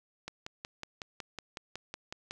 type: click train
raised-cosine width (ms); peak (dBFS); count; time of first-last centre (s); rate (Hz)
0.2; -22; 12; 0.28-2.31; 5.42
effects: none